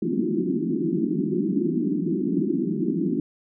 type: band-pass noise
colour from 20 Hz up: white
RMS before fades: -24 dBFS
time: 0.02-3.2 s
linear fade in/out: 2 ms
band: 160 to 370 Hz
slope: 96 dB/octave
effects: none